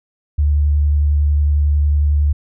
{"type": "tone with vibrato", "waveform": "sine", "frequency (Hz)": 73.4, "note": "D2", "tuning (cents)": 0, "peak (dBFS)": -11, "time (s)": [0.38, 2.33], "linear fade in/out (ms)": 10, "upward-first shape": "triangle", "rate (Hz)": 11, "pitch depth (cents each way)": 19, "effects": []}